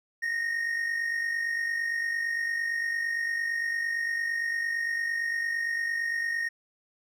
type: tone pair together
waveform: triangle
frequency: 1851.2 / 1900 Hz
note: A#6 / A#6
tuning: -13 / +33 cents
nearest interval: unison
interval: 46 cents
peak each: -26 / -34 dBFS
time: 0.22-6.49 s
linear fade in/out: 10 ms
effects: none